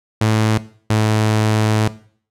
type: tone pair in turn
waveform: sawtooth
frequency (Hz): 109.3 / 108.36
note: A2 / A2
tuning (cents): -11 / -26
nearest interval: unison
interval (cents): 15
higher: first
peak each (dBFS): -9 / -9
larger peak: neither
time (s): 0.21-0.58 / 0.9-1.88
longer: second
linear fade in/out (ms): 5
effects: noise-tail reverb RT60 0.5 s tail -17 dB re dry + low-pass 10000 Hz 12 dB/octave